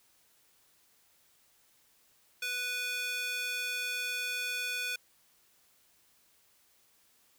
square tone with high-pass filter, 493.9 Hz, B4, in tune, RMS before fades -35 dBFS, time 2.42-4.96 s, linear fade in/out 5 ms, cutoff 2100 Hz, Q 2.3, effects white hiss -67 dBFS RMS until 7.38 s

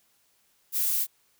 violet noise, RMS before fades -26 dBFS, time 0.72-1.07 s, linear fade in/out 50 ms, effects white hiss -67 dBFS RMS until 1.39 s

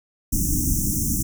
pink band-stop noise, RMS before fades -22 dBFS, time 0.32-1.23 s, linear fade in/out 10 ms, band 330 to 5700 Hz, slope 96 dB/octave, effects none

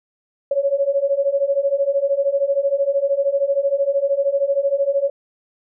sine beating tone pair, 549 / 562 Hz, C#5 / C#5, -17 / +24 cents, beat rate 13 Hz, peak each -20 / -18 dBFS, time 0.51-5.1 s, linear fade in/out 5 ms, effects none

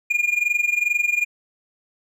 triangle tone with amplitude modulation, 2424 Hz, D#7, 46 cents flat, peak -13 dBFS, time 0.1-1.25 s, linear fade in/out 10 ms, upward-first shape sine, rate 22.4 Hz, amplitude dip 85%, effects none

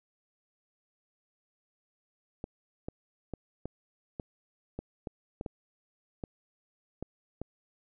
clicks, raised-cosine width 2 ms, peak -23 dBFS, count 12, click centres 2.441 / 2.885 / 3.337 / 3.656 / 4.198 / 4.79 / 5.072 / 5.411 / 5.462 / 6.238 / 7.026 / 7.416 s, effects none

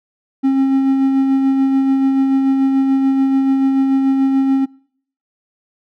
triangle tone with tremolo, 269 Hz, C4, 48 cents sharp, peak -8 dBFS, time 0.43-4.66 s, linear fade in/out 20 ms, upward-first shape sine, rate 6.9 Hz, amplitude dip 30%, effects noise-tail reverb RT60 0.6 s tail -25 dB re dry

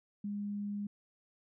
sine tone, 204.4 Hz, G#3, 27 cents flat, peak -35 dBFS, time 0.24-0.87 s, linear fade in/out 5 ms, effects none

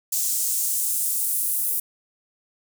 white noise with high-pass filter sweep, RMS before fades -24 dBFS, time 0.12-1.8 s, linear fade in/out 5 ms, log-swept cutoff 6800 to 11000 Hz, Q 1.5, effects none

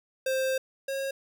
square tone pair in turn, 526 / 543 Hz, C5 / C#5, +9 / -36 cents, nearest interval minor second, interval 55 cents, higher second, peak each -26 / -30 dBFS, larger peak first, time 0.26-0.58 / 0.88-1.11 s, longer first, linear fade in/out 5 ms, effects none

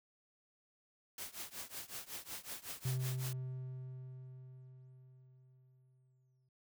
white noise with tremolo, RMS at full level -43 dBFS, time 1.18-3.33 s, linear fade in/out 2 ms, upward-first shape triangle, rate 5.4 Hz, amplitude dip 95%
triangle tone with exponential decay, 129 Hz, C3, 24 cents flat, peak -31 dBFS, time 2.85-6.49 s, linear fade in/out 5 ms, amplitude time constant 790 ms
effects none

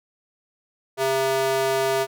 square tone with high-pass filter, 133.7 Hz, C3, 38 cents sharp, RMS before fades -22 dBFS, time 0.97-2.07 s, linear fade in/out 50 ms, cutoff 510 Hz, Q 2.5, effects none

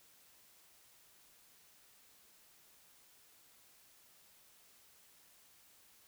silence, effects white hiss -65 dBFS RMS until 6.07 s

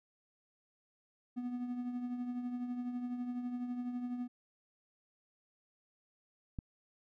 triangle tone with tremolo, 245.7 Hz, B3, 9 cents flat, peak -32 dBFS, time 1.36-4.28 s, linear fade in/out 20 ms, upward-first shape triangle, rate 12 Hz, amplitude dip 55%
click, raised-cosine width 5 ms, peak -27 dBFS, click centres 6.588 s
effects none

